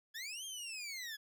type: linear two-way sweep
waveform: 20% pulse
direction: up then down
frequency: 1661.2 to 3232 to 1661.2 Hz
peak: -37 dBFS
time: 0.14-1.17 s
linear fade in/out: 20 ms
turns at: 0.45 s
effects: none